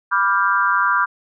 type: chord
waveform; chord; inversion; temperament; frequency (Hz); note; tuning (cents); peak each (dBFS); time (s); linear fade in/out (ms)
sine; G dominant seventh; first; equal with one note detuned; 987.8 / 1174.7 / 1396.9 / 1580.7; B5 / D6 / F6 / G6; 0 / 0 / 0 / +14; -21 / -19 / -19 / -21; 0.11-1.06; 20
effects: none